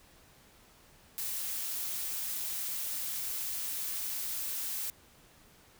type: noise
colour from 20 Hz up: blue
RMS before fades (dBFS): -36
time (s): 1.18-4.9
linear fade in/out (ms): 0
effects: pink hiss -60 dBFS RMS until 5.79 s